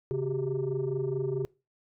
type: tone cluster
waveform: sine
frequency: 137.7 / 376.4 / 401 Hz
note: C#3 / F#4 / G4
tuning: -11 / +30 / +39 cents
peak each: -31 dBFS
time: 0.11-1.45 s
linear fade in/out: 0 ms
effects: noise-tail reverb RT60 0.3 s tail -25 dB re dry + tanh soft clip ceiling -22 dBFS